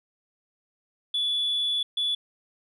sine tone bursts at uneven times, 3438 Hz, A7, 41 cents flat, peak -22 dBFS, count 2, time 1.14-1.83 / 1.97-2.15 s, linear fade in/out 5 ms, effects tanh soft clip ceiling -20 dBFS

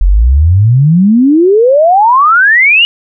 sine exponential sweep, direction up, 41.79 to 2934 Hz, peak -3 dBFS, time 0.01-2.85 s, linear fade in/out 0 ms, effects none

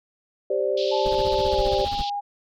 sine chord, G suspended fourth, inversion none, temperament equal, 392 / 523.3 / 587.3 Hz, G4 / C5 / D5, 0 / 0 / 0 cents, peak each -25 dBFS, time 0.5-1.85 s, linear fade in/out 5 ms
white band-pass noise, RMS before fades -34 dBFS, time 0.77-2.1 s, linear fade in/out 5 ms, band 2900 to 4700 Hz, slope 48 dB/octave
sine tone with pitch glide, 867 to 813.6 Hz, A5 to G#5, -26 to -36 cents, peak -25 dBFS, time 0.91-2.21 s, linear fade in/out 20 ms, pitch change -110 cents, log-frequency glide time 1.45-1.68 s
brown noise with tremolo, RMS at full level -28 dBFS, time 1.05-2.04 s, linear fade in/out 10 ms, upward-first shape sine, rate 15 Hz, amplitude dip 90%
effects none

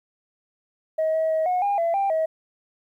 sine tone with pitch steps, 634 / 640 / 636 / 727 / 808 / 673 / 790 / 639 Hz, D#5 / D#5 / D#5 / F#5 / G#5 / E5 / G5 / D#5, +32 / +49 / +38 / -31 / -48 / +36 / +13 / +46 cents, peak -18 dBFS, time 0.98-2.26 s, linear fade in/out 10 ms, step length 160 ms, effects tanh soft clip ceiling -17 dBFS + 10-bit

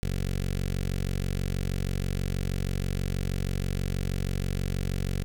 15% pulse tone with notch filter, 46.25 Hz, F#1, in tune, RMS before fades -29 dBFS, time 0.03-5.24 s, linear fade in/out 0 ms, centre 940 Hz, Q 0.7, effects none

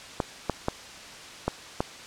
clicks, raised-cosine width 1 ms, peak -10 dBFS, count 5, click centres 0.202 / 0.497 / 0.684 / 1.48 / 1.805 s, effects white hiss -43 dBFS RMS until 2.06 s + low-pass 6000 Hz 12 dB/octave

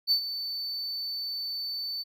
triangle tone with ADSR envelope, 4521 Hz, C#8, 33 cents sharp, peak -18 dBFS, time 0.07-2.04 s, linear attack 43 ms, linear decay 87 ms, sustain -12 dB, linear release 28 ms, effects none

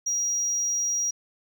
sine tone, 5730 Hz, F8, 44 cents sharp, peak -21 dBFS, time 0.06-1.11 s, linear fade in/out 10 ms, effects tanh soft clip ceiling -22 dBFS + 10-bit

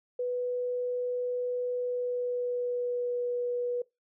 sine tone with pitch glide, 493.9 to 487.4 Hz, B4 to B4, 0 to -23 cents, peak -28 dBFS, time 0.19-3.82 s, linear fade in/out 5 ms, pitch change -23 cents, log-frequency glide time 1.76-3.23 s, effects noise-tail reverb RT60 0.2 s tail -22 dB re dry

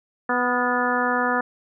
harmonic tone with a mistuned harmonic, 247.5 Hz, B3, 4 cents sharp, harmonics 1 / 2 / 3 / 4 / 5 / 6 / 7, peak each -27 / -27 / -27 / -27 / -27 / -27 / -27 dBFS, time 0.29-1.41 s, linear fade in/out 5 ms, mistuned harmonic 6, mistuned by -45 cents, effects none

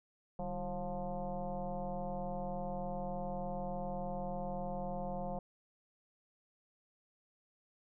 sine tone with frequency modulation, 365.7 Hz, F#4, 20 cents flat, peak -36 dBFS, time 0.39-5.39 s, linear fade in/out 2 ms, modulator 172 Hz, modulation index 2.6, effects none

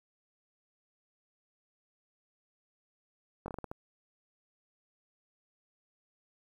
slowing click train, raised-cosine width 1 ms, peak -25 dBFS, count 7, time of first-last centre 3.46-3.715 s, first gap 21 ms, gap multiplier 1.28, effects 10-bit

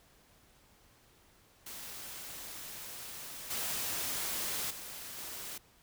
white noise with level steps, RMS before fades -45 / -36 / -45 / -43 dBFS, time 1.66-5.58 s, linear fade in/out 5 ms, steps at 3.5 / 4.7 / 5.17 s, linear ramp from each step 10 ms, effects pink hiss -64 dBFS RMS until 5.82 s

